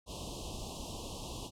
pink band-stop noise, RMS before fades -42 dBFS, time 0.06-1.51 s, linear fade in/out 50 ms, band 1100 to 2700 Hz, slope 96 dB/octave, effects low-pass 9000 Hz 12 dB/octave

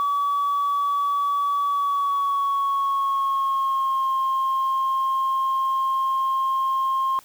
sine tone with pitch glide, 1141 to 1064.6 Hz, C#6 to C6, +50 to +30 cents, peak -18 dBFS, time 0-7.19 s, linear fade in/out 0 ms, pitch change -120 cents, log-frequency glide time 1.67-4.13 s, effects tanh soft clip ceiling -17 dBFS + white hiss -51 dBFS RMS until 7.24 s

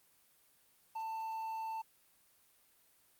triangle tone with quantisation, 890 Hz, A5, 20 cents sharp, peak -36 dBFS, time 0.95-1.82 s, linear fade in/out 10 ms, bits 11, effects white hiss -69 dBFS RMS until 3.19 s + Opus 32 kbps

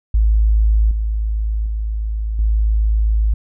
sine tone with level steps, 53.8 Hz, A1, 38 cents flat, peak -10 / -16 / -18 / -12 dBFS, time 0.14-3.34 s, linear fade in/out 5 ms, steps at 0.91 / 1.66 / 2.39 s, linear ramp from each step 2 ms, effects none

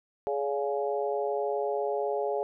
harmonic tone with a mistuned harmonic, 139.7 Hz, C#3, 14 cents sharp, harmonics 3 / 4 / 5 / 6, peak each -30 / -32 / -34 / -36 dBFS, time 0.27-2.43 s, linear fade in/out 0 ms, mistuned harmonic 4, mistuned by +25 cents, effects none

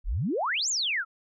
sine exponential two-way sweep, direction up then down, 30.6 to 7610 to 1271 Hz, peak -25 dBFS, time 0.04-1.05 s, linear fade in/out 50 ms, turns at 0.69 s, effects none

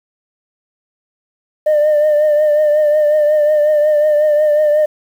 sine tone with vibrato, 602 Hz, D5, 43 cents sharp, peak -7 dBFS, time 1.66-4.86 s, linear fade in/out 10 ms, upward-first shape triangle, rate 5.5 Hz, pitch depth 47 cents each way, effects tanh soft clip ceiling -7 dBFS + 7-bit

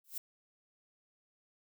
violet noise with exponential growth, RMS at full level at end -35 dBFS, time 0.04-0.18 s, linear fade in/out 5 ms, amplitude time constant 30 ms, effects none

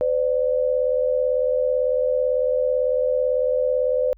sine tone pair together, 510 / 588 Hz, C5 / D5, -44 / +2 cents, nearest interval major second, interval 246 cents, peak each -19 / -23 dBFS, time 0.01-4.13 s, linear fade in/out 0 ms, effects added 49 Hz sine -47 dBFS peak until 4.17 s

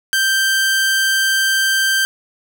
sawtooth tone, 1568 Hz, G6, in tune, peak -10 dBFS, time 0.13-2.05 s, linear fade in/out 0 ms, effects none

